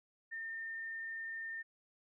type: tone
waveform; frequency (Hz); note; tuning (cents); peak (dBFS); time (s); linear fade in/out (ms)
sine; 1812; A#6; -50; -40; 0.31-1.63; 20
effects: none